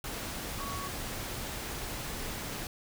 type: tone in noise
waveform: sine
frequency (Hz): 1119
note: C#6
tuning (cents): +16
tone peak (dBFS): -39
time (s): 0.6-0.88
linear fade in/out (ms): 2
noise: pink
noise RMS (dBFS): -38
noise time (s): 0.04-2.67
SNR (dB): -4
effects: none